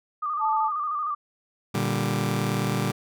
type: tone with vibrato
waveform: sine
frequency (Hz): 1202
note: D6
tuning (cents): +40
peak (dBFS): -25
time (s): 0.22-1.15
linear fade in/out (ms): 10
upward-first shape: square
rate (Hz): 13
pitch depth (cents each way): 49
type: tone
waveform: sine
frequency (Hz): 876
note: A5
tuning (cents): -8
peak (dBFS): -22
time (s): 0.39-0.71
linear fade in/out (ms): 50
type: chord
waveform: sawtooth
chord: G minor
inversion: first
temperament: just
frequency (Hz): 117.6 / 147 / 196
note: Bb2 / D3 / G3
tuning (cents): +16 / +2 / 0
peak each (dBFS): -24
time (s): 1.74-2.92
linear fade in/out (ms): 10
effects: none